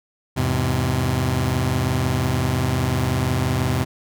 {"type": "chord", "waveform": "sawtooth", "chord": "E augmented", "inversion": "none", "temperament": "just", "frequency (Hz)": [82.41, 103.01, 128.76], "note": ["E2", "G#2", "B#2"], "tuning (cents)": [0, -14, -27], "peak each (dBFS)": [-21, -21, -17], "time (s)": [0.36, 3.85], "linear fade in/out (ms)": 20, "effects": []}